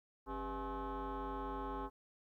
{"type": "tone with frequency modulation", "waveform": "sine", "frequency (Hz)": 400, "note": "G4", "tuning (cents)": 35, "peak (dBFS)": -37, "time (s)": [0.26, 1.9], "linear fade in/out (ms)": 50, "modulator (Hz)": 224, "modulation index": 3.6, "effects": ["tanh soft clip ceiling -37 dBFS", "13-bit"]}